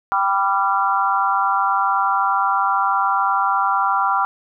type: chord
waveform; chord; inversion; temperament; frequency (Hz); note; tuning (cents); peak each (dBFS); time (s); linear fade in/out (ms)
sine; G dominant seventh; none; equal with one note detuned; 784 / 987.8 / 1174.7 / 1373.7; G5 / B5 / D6 / F6; 0 / 0 / 0 / -29; -21; 0.12-4.25; 0
effects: none